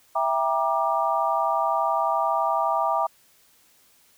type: chord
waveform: sine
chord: E half-diminished seventh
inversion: none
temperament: just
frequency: 659.3 / 791.1 / 949.3 / 1186.7 Hz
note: E5 / G5 / Bb5 / D6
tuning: 0 / +16 / +31 / +18 cents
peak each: -26 dBFS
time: 0.15-3.07 s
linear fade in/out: 10 ms
effects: white hiss -59 dBFS RMS until 4.17 s